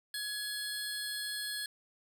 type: tone pair together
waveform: 25% pulse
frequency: 1679 / 4264 Hz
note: G#6 / C8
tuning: +18 / +32 cents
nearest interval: octave + major third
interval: 1614 cents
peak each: -35 / -34 dBFS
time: 0.14-1.66 s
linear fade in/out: 2 ms
effects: none